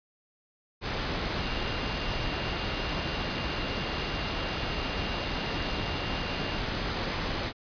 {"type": "tone in noise", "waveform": "sine", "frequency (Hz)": 2794, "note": "F7", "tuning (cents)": 0, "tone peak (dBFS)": -41, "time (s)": [1.37, 6.62], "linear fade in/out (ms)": 50, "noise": "pink", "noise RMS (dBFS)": -31, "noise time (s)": [0.81, 7.53], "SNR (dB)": -13, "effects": ["resampled to 11025 Hz"]}